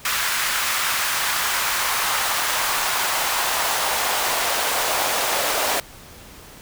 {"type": "noise with high-pass filter sweep", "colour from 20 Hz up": "pink", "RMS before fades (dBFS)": -22, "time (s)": [0.05, 5.8], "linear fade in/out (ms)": 2, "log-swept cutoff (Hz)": [1400, 590], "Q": 1.4, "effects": ["pink hiss -43 dBFS RMS until 6.61 s"]}